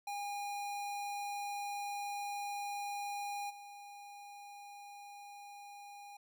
square tone with level steps, 813 Hz, G#5, 37 cents flat, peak -39 / -50 dBFS, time 0.07-6.17 s, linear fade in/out 5 ms, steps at 3.49 s, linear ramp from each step 20 ms, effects none

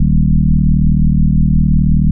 sine tone with frequency modulation, 100.6 Hz, G2, 45 cents sharp, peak -7 dBFS, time 0-2.11 s, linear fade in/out 5 ms, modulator 39.1 Hz, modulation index 2.8, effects none

